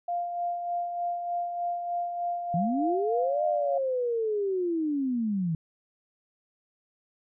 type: tone with tremolo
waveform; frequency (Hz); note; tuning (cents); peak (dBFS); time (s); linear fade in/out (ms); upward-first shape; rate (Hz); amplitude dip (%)
sine; 698.5; F5; 0; -26; 0.08-3.78; 5; sine; 3.3; 45
type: linear two-way sweep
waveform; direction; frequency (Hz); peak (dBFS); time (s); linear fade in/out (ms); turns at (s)
sine; up then down; 155.56 to 618 to 155.56; -25; 2.54-5.55; 2; 3.44
effects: none